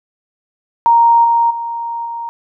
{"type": "tone with level steps", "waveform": "sine", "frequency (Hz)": 932.3, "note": "A#5", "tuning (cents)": 0, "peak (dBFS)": [-6, -9, -19, -21], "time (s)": [0.86, 2.29], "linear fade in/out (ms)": 0, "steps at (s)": [1.24, 1.5, 2.05], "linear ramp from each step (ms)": 10, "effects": []}